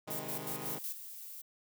10% pulse chord, Ab major, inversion first, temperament equal, 130.81 / 155.56 / 207.7 Hz, C3 / Eb3 / Ab3, 0 / 0 / 0 cents, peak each -38 / -36 / -38 dBFS, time 0.07-0.79 s, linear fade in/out 10 ms
violet noise with tremolo, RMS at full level -39 dBFS, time 0.1-0.93 s, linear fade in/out 10 ms, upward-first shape square, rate 5.4 Hz, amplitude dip 70%
violet noise, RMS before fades -47 dBFS, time 0.61-1.42 s, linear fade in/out 10 ms
effects none

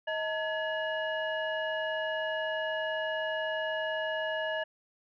sine tone cluster, 631 / 902 / 1694 / 2885 Hz, D#5 / A5 / G#6 / F#7, +24 / +43 / +34 / -44 cents, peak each -32 / -39 / -34 / -40 dBFS, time 0.07-4.64 s, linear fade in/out 10 ms, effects tanh soft clip ceiling -21 dBFS

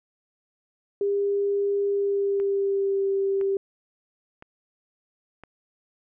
sine tone with pitch glide, 401.9 to 391.8 Hz, G4 to G4, +43 to -1 cents, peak -21 dBFS, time 1.01-3.57 s, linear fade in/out 2 ms, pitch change -44 cents, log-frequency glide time 1.87-3.08 s
click train, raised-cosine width 0.5 ms, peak -28 dBFS, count 4, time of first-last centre 2.4-5.436 s, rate 0.988 Hz
effects none

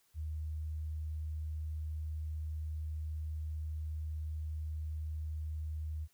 sine tone, 77.5 Hz, D#2, 6 cents flat, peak -36 dBFS, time 0.14-6.08 s, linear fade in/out 50 ms, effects white hiss -72 dBFS RMS until 6.13 s

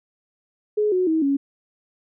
sine tone with pitch steps, 421.7 / 367.1 / 319.6 / 278.2 Hz, G#4 / F#4 / D#4 / C#4, +26 / -14 / +47 / +6 cents, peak -17 dBFS, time 0.77-1.37 s, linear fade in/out 10 ms, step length 150 ms, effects none

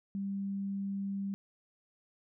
sine tone, 197.3 Hz, G3, 11 cents sharp, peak -33 dBFS, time 0.15-1.34 s, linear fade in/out 0 ms, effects none

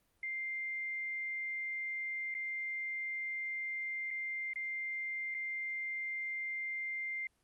sine tone with dropouts, 2100 Hz, C7, 6 cents sharp, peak -36 dBFS, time 0.23-7.27 s, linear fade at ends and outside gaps 2 ms, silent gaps 2.342-2.349 / 4.106-4.11 / 4.534-4.558 / 5.343-5.347 s, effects pink hiss -75 dBFS RMS until 7.43 s + Opus 32 kbps

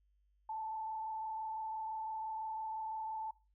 sine tone with frequency modulation, 879 Hz, A5, 2 cents flat, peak -38 dBFS, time 0.49-3.31 s, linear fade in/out 5 ms, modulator 25.9 Hz, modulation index 0.66, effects noise-tail reverb RT60 0.3 s tail -21 dB re dry + added 50 Hz sine -70 dBFS peak until 3.54 s

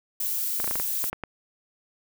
violet noise, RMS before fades -28 dBFS, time 0.2-1.1 s, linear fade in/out 5 ms
clicks, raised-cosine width 0.5 ms, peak -17 dBFS, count 9, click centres 0.601 / 0.643 / 0.677 / 0.711 / 0.756 / 0.799 / 1.041 / 1.13 / 1.237 s
effects none

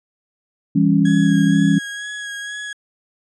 sine chord, C# diminished, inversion first, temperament just, 166.31 / 199.57 / 277.2 Hz, E3 / G3 / C#4, +16 / +31 / 0 cents, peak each -16 dBFS, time 0.75-1.79 s, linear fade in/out 10 ms
35% pulse tone with vibrato, 1661.2 Hz, G#6, in tune, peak -25 dBFS, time 1.05-2.73 s, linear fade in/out 5 ms, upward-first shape sine, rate 2.1 Hz, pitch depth 22 cents each way
effects resampled to 24000 Hz

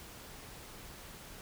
silence, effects pink hiss -50 dBFS RMS until 1.41 s

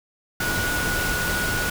sine tone in noise, 1459 Hz, F#6, 25 cents flat, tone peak -25 dBFS, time 0.4-1.7 s, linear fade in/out 5 ms, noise pink, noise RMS -26 dBFS, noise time 0.4-1.7 s, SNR -2 dB, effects none

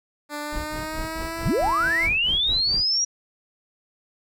10% pulse tone with pitch glide, 295.1 to 331.2 Hz, D4 to E4, +8 to +8 cents, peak -21 dBFS, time 0.29-2.1 s, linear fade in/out 50 ms, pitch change +200 cents, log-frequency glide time 0.41-1.38 s
brown noise with tremolo, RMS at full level -31 dBFS, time 0.52-2.85 s, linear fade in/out 10 ms, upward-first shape sine, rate 4.6 Hz, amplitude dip 90%
sine linear sweep, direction up, 63.4 to 5770 Hz, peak -19 dBFS, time 1.45-3.05 s, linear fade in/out 10 ms
effects none

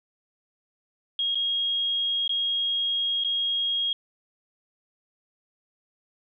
sine tone with dropouts, 3270 Hz, G#7, 28 cents flat, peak -23 dBFS, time 1.19-3.93 s, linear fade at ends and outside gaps 2 ms, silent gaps 1.347-1.354 / 2.278-2.293 / 3.238-3.246 s, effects none

